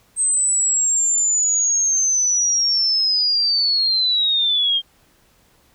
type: linear sweep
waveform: sine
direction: down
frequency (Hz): 8300 to 3177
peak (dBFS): -15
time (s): 0.16-4.82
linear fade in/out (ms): 50
effects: pink hiss -57 dBFS RMS until 5.74 s